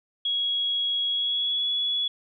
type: tone with pitch glide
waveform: sine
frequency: 3322 to 3388 Hz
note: G#7 to G#7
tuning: 0 to +34 cents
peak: -23 dBFS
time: 0.25-2.08 s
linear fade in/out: 5 ms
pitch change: +34 cents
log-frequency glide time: 1.09-1.66 s
effects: none